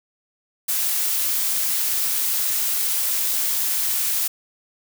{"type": "noise", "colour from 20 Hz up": "blue", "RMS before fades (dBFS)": -22, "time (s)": [0.68, 4.28], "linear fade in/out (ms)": 10, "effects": []}